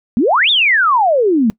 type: exponential two-way sweep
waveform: sine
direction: up then down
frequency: 207.7 to 3735 to 207.7 Hz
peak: -9 dBFS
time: 0.17-1.5 s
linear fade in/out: 0 ms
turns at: 0.5 s
effects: noise-tail reverb RT60 0.1 s tail -22 dB re dry